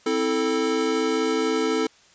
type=chord; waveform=square; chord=A minor; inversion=first; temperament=equal with one note detuned; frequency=261.6 / 325.5 / 440 Hz; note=C4 / E4 / A4; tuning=0 / -22 / 0 cents; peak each=-28 / -27 / -24 dBFS; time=0.06-1.87 s; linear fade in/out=5 ms; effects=white hiss -55 dBFS RMS until 2.14 s + resampled to 16000 Hz